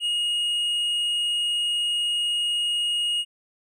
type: tone with hard clipping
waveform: sine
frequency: 2872 Hz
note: F7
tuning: 48 cents sharp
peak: -23 dBFS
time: 0-3.25 s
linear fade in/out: 50 ms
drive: 4 dB
effects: none